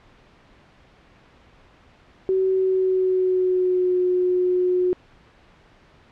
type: tone with pitch glide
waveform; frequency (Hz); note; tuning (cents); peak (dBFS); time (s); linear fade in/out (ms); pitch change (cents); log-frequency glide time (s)
sine; 378.5 to 362.9; F#4 to F#4; +39 to -34; -17; 2.29-4.93; 0; -73; 2.52-3.98
effects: pink hiss -53 dBFS RMS until 6.11 s + low-pass 3000 Hz 12 dB/octave